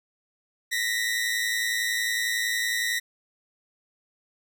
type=tone pair together; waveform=sawtooth; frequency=1864.6 / 1975.5 Hz; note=A#6 / B6; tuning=0 / 0 cents; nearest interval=minor second; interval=100 cents; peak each=-24 dBFS; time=0.71-3 s; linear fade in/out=20 ms; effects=none